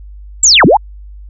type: linear two-way sweep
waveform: sine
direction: down then up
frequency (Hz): 7760 to 120 to 936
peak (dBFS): -3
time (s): 0.43-0.77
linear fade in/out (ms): 5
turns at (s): 0.65
effects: added 50 Hz sine -29 dBFS peak until 1.29 s